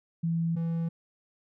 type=tone pair in turn; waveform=sine / triangle; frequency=166.1 / 166.1 Hz; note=E3 / E3; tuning=+13 / +13 cents; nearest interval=unison; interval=0 cents; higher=neither; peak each=-25 dBFS; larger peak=neither; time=0.23-0.56 / 0.56-0.89 s; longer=neither; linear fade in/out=10 ms; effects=none